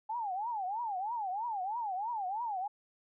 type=tone with vibrato; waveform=sine; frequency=839 Hz; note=G#5; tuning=17 cents sharp; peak=-33 dBFS; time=0.09-2.68 s; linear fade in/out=10 ms; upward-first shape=triangle; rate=3.1 Hz; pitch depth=280 cents each way; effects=none